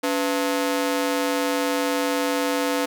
sawtooth ring-modulated tone, 392 Hz, G4, in tune, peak -14 dBFS, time 0.03-2.86 s, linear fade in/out 10 ms, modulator 108 Hz, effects none

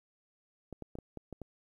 clicks, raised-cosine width 2 ms, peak -29 dBFS, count 7, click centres 0.727 / 0.823 / 0.954 / 0.987 / 1.173 / 1.327 / 1.417 s, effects 11-bit

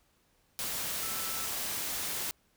sine tone in noise, 1324 Hz, E6, 7 cents sharp, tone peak -44 dBFS, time 1.03-1.46 s, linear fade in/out 0 ms, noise white, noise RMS -35 dBFS, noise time 0.59-2.31 s, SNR -12 dB, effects pink hiss -70 dBFS RMS until 2.56 s

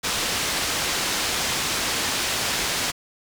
white low-pass noise, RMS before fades -25 dBFS, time 0.03-2.92 s, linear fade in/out 20 ms, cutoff 6100 Hz, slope 12 dB/octave, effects none

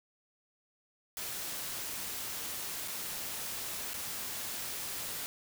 white noise with dropouts, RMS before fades -39 dBFS, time 1.17-5.26 s, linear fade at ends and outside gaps 0 ms, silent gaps 2.877-2.882 / 3.934-3.941 s, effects none

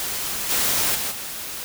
white noise with level steps, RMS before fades -27 / -21 / -26 / -32 dBFS, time 0-1.64 s, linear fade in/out 0 ms, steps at 0.49 / 0.94 / 1.1 s, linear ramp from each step 20 ms, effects none

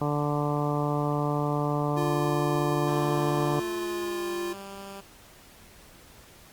harmonic tone, 146.83 Hz, D3, in tune, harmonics 1 / 2 / 3 / 4 / 5 / 6 / 7 / 8, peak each -28 / -31 / -33 / -34 / -35 / -36 / -36 / -37 dBFS, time 0.01-3.6 s, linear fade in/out 5 ms
square tone, 349.2 Hz, F4, in tune, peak -30 dBFS, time 1.96-4.54 s, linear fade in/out 20 ms
10% pulse tone with pitch glide, 223.6 to 196.92 Hz, A3 to G3, +28 to +8 cents, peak -31 dBFS, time 2.87-5.01 s, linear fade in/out 10 ms, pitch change -220 cents, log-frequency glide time 3.49-4.36 s
effects pink hiss -52 dBFS RMS until 6.52 s + Opus 48 kbps

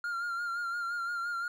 triangle tone with vibrato, 1396.9 Hz, F6, in tune, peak -30 dBFS, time 0.04-1.48 s, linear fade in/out 2 ms, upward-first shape sine, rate 5.8 Hz, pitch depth 38 cents each way, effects none

